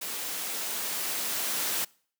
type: noise with level ramp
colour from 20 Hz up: white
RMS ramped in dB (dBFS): -35 to -29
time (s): 0.01-1.85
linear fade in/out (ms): 10
effects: noise-tail reverb RT60 0.5 s tail -25 dB re dry + high-pass 200 Hz 12 dB/octave